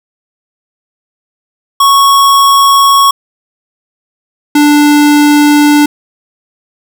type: tone pair in turn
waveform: square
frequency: 1107 / 294.1 Hz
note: C#6 / D4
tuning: -3 / +3 cents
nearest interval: octave + major seventh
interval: 2294 cents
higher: first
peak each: -4 dBFS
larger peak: neither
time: 1.8-3.11 / 4.55-5.86 s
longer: neither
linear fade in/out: 5 ms
effects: none